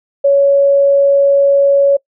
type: tone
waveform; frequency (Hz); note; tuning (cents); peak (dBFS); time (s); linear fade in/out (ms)
sine; 559; C#5; +14; -6; 0.24-1.97; 10
effects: noise-tail reverb RT60 0.1 s tail -23 dB re dry